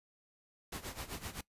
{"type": "noise with tremolo", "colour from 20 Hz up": "pink", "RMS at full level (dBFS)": -41, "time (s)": [0.72, 1.41], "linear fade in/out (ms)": 5, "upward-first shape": "sine", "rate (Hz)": 7.8, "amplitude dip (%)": 80, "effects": ["noise-tail reverb RT60 0.1 s tail -20 dB re dry", "resampled to 32000 Hz"]}